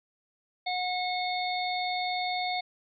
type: harmonic tone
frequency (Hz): 727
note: F#5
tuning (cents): -31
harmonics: 1 / 3 / 5 / 6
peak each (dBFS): -30 / -35 / -37 / -38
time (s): 0.66-2.61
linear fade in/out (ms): 10
effects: none